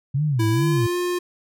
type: tone with vibrato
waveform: sine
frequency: 128.9 Hz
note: C3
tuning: 26 cents flat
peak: -18 dBFS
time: 0.14-0.87 s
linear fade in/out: 10 ms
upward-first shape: sine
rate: 2.3 Hz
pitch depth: 300 cents each way
type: tone with pitch glide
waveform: square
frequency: 329.6 to 355.3 Hz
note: E4 to F4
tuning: 0 to +30 cents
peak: -22 dBFS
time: 0.39-1.19 s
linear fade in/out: 10 ms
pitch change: +130 cents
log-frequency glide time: 0.51-0.97 s
effects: none